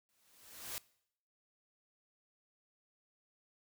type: noise with exponential growth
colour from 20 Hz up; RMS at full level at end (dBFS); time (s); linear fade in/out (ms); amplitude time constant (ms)
white; -40; 0.09-0.78; 0; 150
effects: noise-tail reverb RT60 0.7 s tail -22 dB re dry